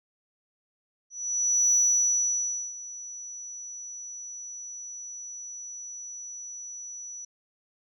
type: tone with ADSR envelope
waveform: sine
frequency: 5910 Hz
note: F#8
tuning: 3 cents flat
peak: -17 dBFS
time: 1.1-7.25 s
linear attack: 630 ms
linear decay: 1000 ms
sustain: -20 dB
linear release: 6 ms
effects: tanh soft clip ceiling -15 dBFS